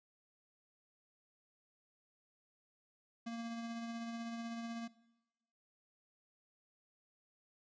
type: tone with tremolo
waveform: square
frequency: 231.4 Hz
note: A#3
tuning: 13 cents flat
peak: -40 dBFS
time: 3.26-4.88 s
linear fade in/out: 10 ms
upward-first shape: triangle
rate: 16 Hz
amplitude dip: 35%
effects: noise-tail reverb RT60 1.0 s tail -20 dB re dry + resampled to 16000 Hz